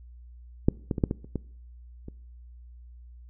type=clicks; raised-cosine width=3 ms; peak=-6 / -13 / -17 / -8 / -14 / -30 / -16 / -26 dBFS; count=8; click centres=0.685 / 0.912 / 0.982 / 1.038 / 1.111 / 1.245 / 1.357 / 2.084 s; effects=noise-tail reverb RT60 0.6 s tail -23 dB re dry + added 60 Hz sine -45 dBFS peak until 3.29 s